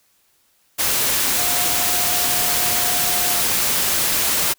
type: tone in noise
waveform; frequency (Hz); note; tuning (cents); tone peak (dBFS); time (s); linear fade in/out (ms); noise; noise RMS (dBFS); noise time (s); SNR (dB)
sine; 714; F5; +38; -29; 1.37-3.41; 20; white; -19; 0.78-4.54; -13
effects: white hiss -61 dBFS RMS until 4.58 s